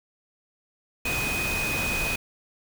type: tone in noise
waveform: sine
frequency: 2500 Hz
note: D#7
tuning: 8 cents sharp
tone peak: -27 dBFS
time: 1.05-2.16 s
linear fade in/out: 5 ms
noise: pink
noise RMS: -30 dBFS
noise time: 1.05-2.16 s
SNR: 0 dB
effects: none